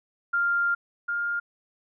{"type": "tone pair in turn", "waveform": "sine", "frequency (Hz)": [1396.9, 1408.2], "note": ["F6", "F6"], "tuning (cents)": [0, 14], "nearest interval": "unison", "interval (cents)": 14, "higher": "second", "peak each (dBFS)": [-21, -25], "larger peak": "first", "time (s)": [[0.33, 0.75], [1.08, 1.4]], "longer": "first", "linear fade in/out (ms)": 10, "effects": []}